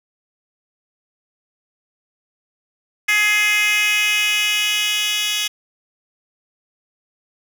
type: tone with high-pass filter sweep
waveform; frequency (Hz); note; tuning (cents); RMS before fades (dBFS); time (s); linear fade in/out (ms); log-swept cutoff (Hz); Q
10% pulse; 419.9; G#4; +19; -18; 3.08-5.48; 10; 2100 to 3400; 3.3
effects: none